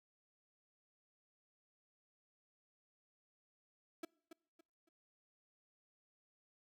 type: tone with echo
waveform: 35% pulse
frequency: 329.6 Hz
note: E4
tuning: in tune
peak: -40 dBFS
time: 4.03-4.05 s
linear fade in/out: 5 ms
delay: 280 ms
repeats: 3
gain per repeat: -10 dB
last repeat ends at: 4.89 s
effects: noise-tail reverb RT60 0.7 s tail -26 dB re dry